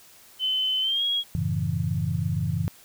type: tone with pitch glide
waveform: sine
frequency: 3047 to 3304 Hz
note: G7 to G#7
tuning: -50 to -10 cents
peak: -22 dBFS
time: 0.39-1.24 s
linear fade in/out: 50 ms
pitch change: +140 cents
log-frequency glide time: 0.81-1.04 s
type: chord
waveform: sine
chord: F# minor seventh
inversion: none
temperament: equal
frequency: 92.5 / 110 / 138.59 / 164.81 Hz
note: F#2 / A2 / C#3 / E3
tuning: 0 / 0 / 0 / 0 cents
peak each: -29 / -30 / -29 / -28 dBFS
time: 1.35-2.68 s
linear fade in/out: 0 ms
effects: white hiss -52 dBFS RMS until 2.84 s